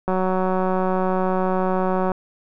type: click train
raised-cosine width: 1 ms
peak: -9 dBFS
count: 380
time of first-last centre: 0.08-2.118 s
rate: 186 Hz
effects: none